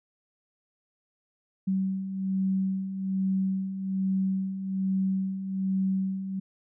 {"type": "beating tone pair", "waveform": "sine", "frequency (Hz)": [190, 191.2], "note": ["F#3", "G3"], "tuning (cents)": [46, -43], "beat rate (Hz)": 1.2, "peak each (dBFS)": [-33, -26], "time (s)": [1.67, 6.4], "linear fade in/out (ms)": 10, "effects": []}